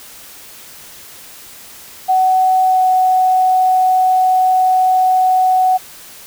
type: tone with pitch glide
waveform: sine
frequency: 749 to 744.3 Hz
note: F#5 to F#5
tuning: +21 to +10 cents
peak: -9 dBFS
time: 2.08-5.78 s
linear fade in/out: 20 ms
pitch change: -11 cents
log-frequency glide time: 2.66-2.83 s
effects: white hiss -37 dBFS RMS until 6.26 s